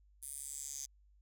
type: tone with high-pass filter sweep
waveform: 10% pulse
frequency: 139.5 Hz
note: C#3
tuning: 11 cents sharp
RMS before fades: -45 dBFS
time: 0.22-0.86 s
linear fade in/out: 10 ms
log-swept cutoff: 9900 to 6300 Hz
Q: 5.6
effects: added 50 Hz sine -63 dBFS peak until 1.21 s